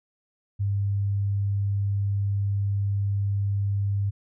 sine tone, 100 Hz, G2, 35 cents sharp, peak -22 dBFS, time 0.59-4.11 s, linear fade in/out 20 ms, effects none

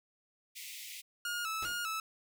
pink high-pass noise, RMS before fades -46 dBFS, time 0.55-1.02 s, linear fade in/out 20 ms, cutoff 2000 Hz, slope 96 dB/octave
sawtooth tone with vibrato, 1365 Hz, F6, 40 cents flat, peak -31 dBFS, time 1.25-2 s, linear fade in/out 2 ms, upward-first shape square, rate 2.5 Hz, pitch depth 75 cents each way
pink noise with exponential decay, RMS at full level -43 dBFS, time 1.62-1.91 s, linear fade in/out 5 ms, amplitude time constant 63 ms
effects none

